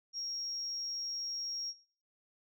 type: tone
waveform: sine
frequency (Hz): 5588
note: F8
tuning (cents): 0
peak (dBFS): -35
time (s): 0.13-1.74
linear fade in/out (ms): 50
effects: noise-tail reverb RT60 0.4 s tail -17 dB re dry + tanh soft clip ceiling -31 dBFS